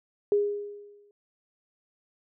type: tone with exponential decay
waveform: sine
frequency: 410.1 Hz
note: G#4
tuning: 22 cents flat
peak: -18 dBFS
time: 0.32-1.11 s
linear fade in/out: 1 ms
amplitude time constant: 170 ms
effects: none